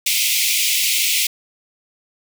pink high-pass noise, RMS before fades -18 dBFS, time 0.06-1.27 s, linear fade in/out 5 ms, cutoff 2100 Hz, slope 96 dB/octave, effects none

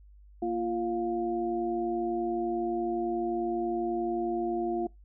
sine tone cluster, 233.8 / 345.5 / 705 Hz, A#3 / F4 / F5, +5 / -19 / +16 cents, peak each -36 / -29 / -34 dBFS, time 0.42-4.87 s, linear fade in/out 5 ms, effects noise-tail reverb RT60 0.2 s tail -24 dB re dry + added 50 Hz sine -51 dBFS peak until 5.04 s

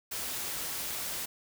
white noise, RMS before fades -36 dBFS, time 0.11-1.26 s, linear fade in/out 10 ms, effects none

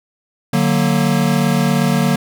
square chord, D augmented, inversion none, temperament equal with one note detuned, 147.77 / 185 / 233.1 Hz, D3 / F#3 / A#3, +11 / 0 / 0 cents, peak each -18 dBFS, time 0.53-2.16 s, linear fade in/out 5 ms, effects none

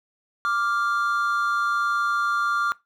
triangle tone pair together, 1175.7 / 1396.9 Hz, D6 / F6, +2 / 0 cents, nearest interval minor third, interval 298 cents, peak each -22 dBFS, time 0.45-2.72 s, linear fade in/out 0 ms, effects noise-tail reverb RT60 0.2 s tail -20 dB re dry

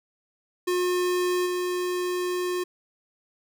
square tone with level steps, 359.6 Hz, F#4, 49 cents flat, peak -23 / -26 dBFS, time 0.67-2.64 s, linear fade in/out 10 ms, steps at 1.45 s, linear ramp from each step 20 ms, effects none

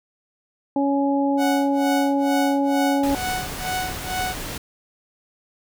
harmonic tone, 279 Hz, C#4, 11 cents sharp, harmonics 1 / 2 / 3, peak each -19 / -25 / -25 dBFS, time 0.76-3.15 s, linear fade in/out 2 ms
sawtooth tone with tremolo, 740 Hz, F#5, in tune, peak -19 dBFS, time 1.37-4.36 s, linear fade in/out 50 ms, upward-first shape sine, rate 2.2 Hz, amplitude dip 95%
pink noise, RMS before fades -31 dBFS, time 3.03-4.58 s, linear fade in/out 5 ms
effects none

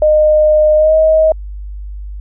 sine tone with pitch glide, 612 to 631.8 Hz, D#5 to D#5, -29 to +26 cents, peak -6 dBFS, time 0.02-1.32 s, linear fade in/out 2 ms, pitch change +55 cents, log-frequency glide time 0.76-0.95 s, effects added 50 Hz sine -23 dBFS peak until 2.2 s

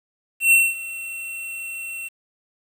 square tone with ADSR envelope, 2713 Hz, E7, 49 cents sharp, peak -11 dBFS, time 0.4-2.09 s, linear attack 120 ms, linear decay 220 ms, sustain -19 dB, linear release 19 ms, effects 8-bit

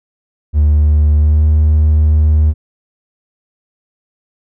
triangle tone with pitch glide, 74.9 to 76.83 Hz, D2 to D#2, +35 to -21 cents, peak -4 dBFS, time 0.53-2.54 s, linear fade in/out 50 ms, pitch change +44 cents, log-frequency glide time 1.16-1.43 s, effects tanh soft clip ceiling -1 dBFS

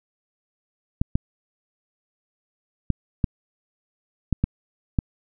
clicks, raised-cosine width 5 ms, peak -7 dBFS, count 7, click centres 1.015 / 1.155 / 2.903 / 3.242 / 4.327 / 4.44 / 4.988 s, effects none

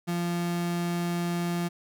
35% pulse tone, 173 Hz, F3, 16 cents flat, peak -25 dBFS, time 0.07-1.69 s, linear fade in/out 20 ms, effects none

